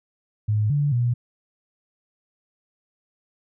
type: tone with pitch steps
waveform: sine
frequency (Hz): 106.3 / 144.9 / 120.8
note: G#2 / D3 / B2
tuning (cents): +41 / -23 / -38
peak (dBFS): -18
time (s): 0.48-1.14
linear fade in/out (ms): 10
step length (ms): 220
effects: none